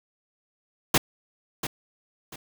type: noise with echo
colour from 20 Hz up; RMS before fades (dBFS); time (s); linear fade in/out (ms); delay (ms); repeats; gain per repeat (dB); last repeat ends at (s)
pink; -19; 0.94-0.98; 5; 690; 2; -11; 2.36
effects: none